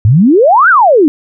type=exponential two-way sweep; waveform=sine; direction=up then down; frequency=96.5 to 1607 to 278 Hz; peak=-3 dBFS; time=0.05-1.08 s; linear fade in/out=0 ms; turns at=0.69 s; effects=none